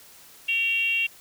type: tone with frequency modulation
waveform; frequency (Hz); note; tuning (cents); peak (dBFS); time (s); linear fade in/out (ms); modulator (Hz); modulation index
sine; 2749; F7; -28; -21; 0.48-1.07; 10; 474; 0.57
effects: white hiss -50 dBFS RMS until 1.2 s